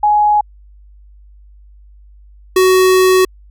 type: tone pair in turn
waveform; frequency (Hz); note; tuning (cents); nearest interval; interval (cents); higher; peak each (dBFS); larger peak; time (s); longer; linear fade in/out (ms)
sine / square; 837 / 372.8; G#5 / F#4; +13 / +13; octave + major second; 1400; first; -8; neither; 0.03-0.41 / 2.56-3.25; second; 5
effects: added 50 Hz sine -39 dBFS peak until 3.5 s